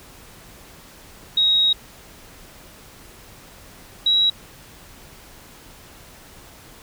sine tone pair in turn, 3788 / 3872 Hz, A#7 / B7, +27 / -35 cents, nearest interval unison, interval 38 cents, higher second, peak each -14 dBFS, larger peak neither, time 1.37-1.73 / 4.06-4.3 s, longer first, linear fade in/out 5 ms, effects pink hiss -45 dBFS RMS until 6.82 s

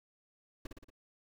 brown noise with echo, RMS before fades -40 dBFS, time 0.65-0.67 s, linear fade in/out 5 ms, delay 58 ms, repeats 4, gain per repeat -4 dB, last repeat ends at 0.902 s, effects none

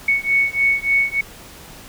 sine beating tone pair, 2217 / 2220.4 Hz, C#7 / C#7, 0 / +2 cents, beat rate 3.4 Hz, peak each -18 dBFS, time 0.08-1.21 s, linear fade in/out 5 ms, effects pink hiss -40 dBFS RMS until 1.88 s

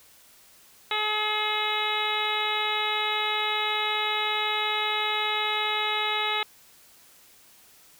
harmonic tone, 425.3 Hz, G#4, 41 cents sharp, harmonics 1 / 2 / 3 / 4 / 5 / 6 / 7 / 8 / 9, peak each -36 / -31 / -32 / -37 / -31 / -34 / -36 / -35 / -31 dBFS, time 0.91-6.43 s, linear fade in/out 2 ms, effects white hiss -55 dBFS RMS until 7.99 s

